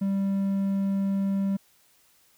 triangle tone, 196 Hz, G3, in tune, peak -21 dBFS, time 0.01-1.57 s, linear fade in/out 10 ms, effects white hiss -62 dBFS RMS until 2.37 s

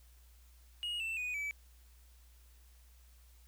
triangle tone with pitch steps, 2879 / 2671 / 2478 / 2298 Hz, F#7 / E7 / D#7 / D7, -48 / +22 / -8 / -38 cents, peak -34 dBFS, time 0.83-1.51 s, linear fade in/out 0 ms, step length 170 ms, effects added 60 Hz sine -58 dBFS peak until 3.47 s + white hiss -68 dBFS RMS until 3.47 s

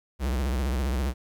square tone with vibrato, 65.41 Hz, C2, in tune, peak -25 dBFS, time 0.19-1.14 s, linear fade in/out 50 ms, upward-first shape sine, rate 15 Hz, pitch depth 170 cents each way, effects 10-bit

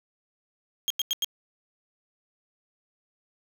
35% pulse tone bursts, 3239 Hz, G#7, 44 cents flat, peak -22 dBFS, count 4, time 0.88-1.245 s, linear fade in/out 0 ms, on 23 ms, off 91 ms, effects none

